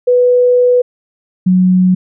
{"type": "tone pair in turn", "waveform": "sine", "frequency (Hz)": [493.9, 183.78], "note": ["B4", "F#3"], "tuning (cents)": [0, -11], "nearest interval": "octave + perfect fourth", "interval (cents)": 1711, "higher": "first", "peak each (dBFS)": -6, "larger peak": "neither", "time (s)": [[0.07, 0.82], [1.46, 1.95]], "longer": "first", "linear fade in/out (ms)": 10, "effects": []}